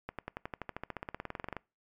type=accelerating click train; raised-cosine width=0.5 ms; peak=-22 dBFS; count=24; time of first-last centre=0.09-1.567 s; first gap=97 ms; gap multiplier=0.96; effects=noise-tail reverb RT60 0.3 s tail -24 dB re dry + MP3 96 kbps